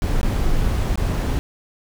brown noise with dropouts, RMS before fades -19 dBFS, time 0.02-1.39 s, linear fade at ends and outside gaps 0 ms, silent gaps 0.213-0.231 / 0.956-0.975 s, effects none

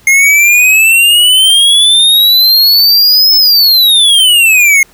square exponential two-way sweep, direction up then down, 2135 to 5250 to 2135 Hz, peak -4 dBFS, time 0.07-4.83 s, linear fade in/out 2 ms, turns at 3.36 s, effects pink hiss -44 dBFS RMS until 4.93 s

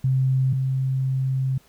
sine tone pair in turn, 131.5 / 132.26 Hz, C3 / C3, +9 / +19 cents, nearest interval unison, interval 10 cents, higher second, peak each -17 / -20 dBFS, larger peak first, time 0.04-0.53 / 0.53-1.58 s, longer second, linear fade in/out 5 ms, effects pink hiss -57 dBFS RMS until 1.68 s

